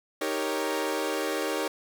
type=chord; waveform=sawtooth; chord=Eb dominant seventh; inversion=none; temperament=equal; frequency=311.1 / 392 / 466.2 / 554.4 Hz; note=Eb4 / G4 / Bb4 / Db5; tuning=0 / 0 / 0 / 0 cents; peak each=-29 dBFS; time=0.21-1.68 s; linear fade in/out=5 ms; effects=none